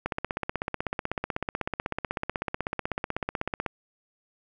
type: click train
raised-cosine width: 0.5 ms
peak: -13 dBFS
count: 59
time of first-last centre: 0.06-3.662 s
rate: 16.1 Hz
effects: none